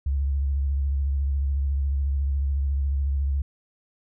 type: tone with vibrato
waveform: sine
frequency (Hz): 69.3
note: C#2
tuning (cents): 0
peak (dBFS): -21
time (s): 0.06-3.42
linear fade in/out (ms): 5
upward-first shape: triangle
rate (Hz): 14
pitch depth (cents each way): 70
effects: none